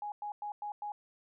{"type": "tone bursts", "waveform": "sine", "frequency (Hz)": 830.6, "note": "G#5", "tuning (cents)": 0, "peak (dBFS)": -36, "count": 5, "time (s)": [0.02, 0.92], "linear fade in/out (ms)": 2, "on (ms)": 100, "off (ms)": 100, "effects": []}